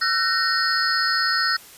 sine tone cluster, 1342 / 1503 / 1850 / 4364 / 5060 Hz, E6 / F#6 / A#6 / C#8 / D#8, +31 / +27 / -14 / -28 / +28 cents, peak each -25 dBFS, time 0.01-1.57 s, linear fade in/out 10 ms, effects white hiss -45 dBFS RMS until 1.77 s + resampled to 32000 Hz

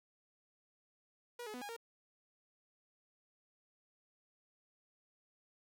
sawtooth tone with pitch steps, 481.6 / 426.1 / 248.3 / 819 / 462.1 Hz, B4 / G#4 / B3 / G#5 / A#4, -44 / +44 / +9 / -24 / -15 cents, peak -40 dBFS, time 1.39-1.765 s, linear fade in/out 5 ms, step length 75 ms, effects none

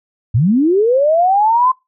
sine linear sweep, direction up, 98 to 1046.5 Hz, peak -9 dBFS, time 0.34-1.72 s, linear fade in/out 10 ms, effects noise-tail reverb RT60 0.2 s tail -22 dB re dry

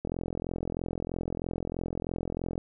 click train, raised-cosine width 2 ms, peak -19 dBFS, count 110, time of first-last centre 0.05-2.579 s, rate 43.1 Hz, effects none

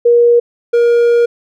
sine / triangle tone pair in turn, 475.4 / 473.2 Hz, A#4 / A#4, +34 / +26 cents, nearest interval unison, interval 8 cents, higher first, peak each -5 dBFS, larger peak neither, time 0.05-0.4 / 0.73-1.26 s, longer second, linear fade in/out 10 ms, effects none

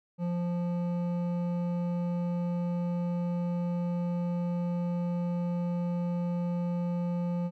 sine tone with hard clipping, 174.61 Hz, F3, in tune, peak -30 dBFS, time 0.18-7.51 s, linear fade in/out 50 ms, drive 10 dB, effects none

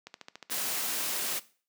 click train, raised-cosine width 0.2 ms, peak -25 dBFS, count 10, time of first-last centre 0.07-0.713 s, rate 14 Hz
white noise, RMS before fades -32 dBFS, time 0.5-1.4 s, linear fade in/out 20 ms
effects noise-tail reverb RT60 0.4 s tail -18 dB re dry + high-pass 200 Hz 12 dB/octave

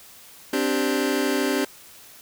sawtooth chord, C suspended second, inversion none, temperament just, 261.6 / 294.3 / 392.4 Hz, C4 / D4 / G4, 0 / +4 / +2 cents, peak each -21 dBFS, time 0.53-1.65 s, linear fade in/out 5 ms, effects white hiss -47 dBFS RMS until 2.21 s

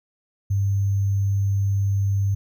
sine tone with sample-and-hold, 99 Hz, G2, 18 cents sharp, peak -18 dBFS, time 0.5-2.35 s, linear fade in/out 10 ms, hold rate 6300 Hz, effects none

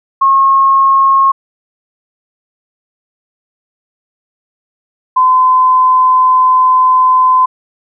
sine tone pair in turn, 1084 / 1023.2 Hz, C#6 / C6, -39 / -39 cents, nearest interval minor second, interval 100 cents, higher first, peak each -5 dBFS, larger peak neither, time 0.21-1.32 / 5.16-7.46 s, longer second, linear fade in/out 10 ms, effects none

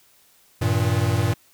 square tone cluster, 96.6 / 115.4 / 157.1 Hz, G2 / A#2 / D#3, -25 / -17 / +17 cents, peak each -23 / -22 / -29 dBFS, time 0.61-1.34 s, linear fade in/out 10 ms, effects white hiss -57 dBFS RMS until 1.53 s

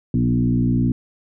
sine tone with frequency modulation, 185.3 Hz, F#3, 3 cents sharp, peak -15 dBFS, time 0.14-0.92 s, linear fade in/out 2 ms, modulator 59.5 Hz, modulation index 1.7, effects none

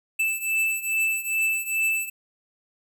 square beating tone pair, 2639 / 2641.4 Hz, E7 / E7, +1 / +3 cents, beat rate 2.4 Hz, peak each -25 / -28 dBFS, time 0.19-2.1 s, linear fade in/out 10 ms, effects none

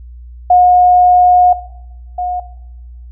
sine tone pair in turn, 721 / 721 Hz, F#5 / F#5, -45 / -45 cents, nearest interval unison, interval 0 cents, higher neither, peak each -4 / -15 dBFS, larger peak first, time 0.5-1.53 / 2.18-2.4 s, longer first, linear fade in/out 5 ms, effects noise-tail reverb RT60 0.9 s tail -17 dB re dry + added 60 Hz sine -30 dBFS peak until 3.11 s

